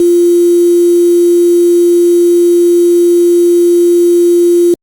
sine tone with quantisation, 347.6 Hz, F4, 8 cents flat, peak -4 dBFS, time 0-4.74 s, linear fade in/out 2 ms, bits 4, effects Opus 32 kbps

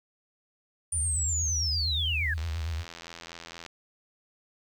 sine tone with vibrato, 79.2 Hz, D#2, 31 cents sharp, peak -29 dBFS, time 0.92-2.85 s, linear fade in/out 50 ms, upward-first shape triangle, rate 8.6 Hz, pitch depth 140 cents each way
sine linear sweep, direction down, 9397 to 1603 Hz, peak -27 dBFS, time 0.92-2.34 s, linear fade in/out 5 ms
click train, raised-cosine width 0.2 ms, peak -24 dBFS, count 109, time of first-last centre 2.38-3.663 s, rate 84.2 Hz
effects 9-bit

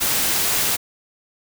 white noise, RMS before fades -20 dBFS, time 0-0.77 s, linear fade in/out 20 ms, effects none

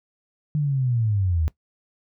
sine linear sweep, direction down, 152.7 to 74.8 Hz, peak -19 dBFS, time 0.55-1.48 s, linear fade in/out 0 ms, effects noise-tail reverb RT60 0.1 s tail -19 dB re dry

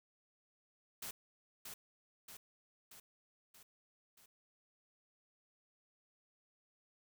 white noise with echo, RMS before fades -45 dBFS, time 1.02-1.11 s, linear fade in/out 5 ms, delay 630 ms, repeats 5, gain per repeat -4 dB, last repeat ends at 4.26 s, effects none

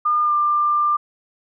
sine tone with pitch glide, 1210 to 1191.3 Hz, D#6 to D6, -49 to +24 cents, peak -15 dBFS, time 0.05-0.97 s, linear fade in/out 10 ms, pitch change -27 cents, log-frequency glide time 0.24-0.33 s, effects none

